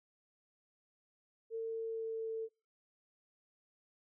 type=tone with pitch glide; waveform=sine; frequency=451.6 to 446.7 Hz; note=A4 to A4; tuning=+45 to +26 cents; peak=-36 dBFS; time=1.5-2.49 s; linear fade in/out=50 ms; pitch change=-19 cents; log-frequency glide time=1.68-2.33 s; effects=noise-tail reverb RT60 0.3 s tail -23 dB re dry